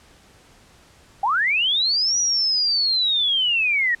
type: linear two-way sweep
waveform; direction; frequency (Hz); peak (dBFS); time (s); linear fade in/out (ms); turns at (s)
sine; up then down; 740 to 5870 to 1839; -17; 1.23-3.95; 5; 2.18
effects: pink hiss -52 dBFS RMS until 4 s + low-pass 9000 Hz 12 dB/octave